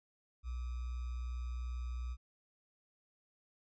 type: tone with sample-and-hold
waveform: sine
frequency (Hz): 61.3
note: B1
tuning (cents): -12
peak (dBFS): -37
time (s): 0.43-2.17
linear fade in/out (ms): 50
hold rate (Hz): 1225
effects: resampled to 16000 Hz